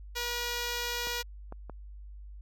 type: tone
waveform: 5% pulse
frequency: 480.5 Hz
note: B4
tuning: 48 cents flat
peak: -20 dBFS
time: 0.15-1.23 s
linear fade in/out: 20 ms
type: clicks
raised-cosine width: 1 ms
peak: -28 dBFS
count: 3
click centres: 1.071 / 1.524 / 1.697 s
effects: added 50 Hz sine -43 dBFS peak until 2.41 s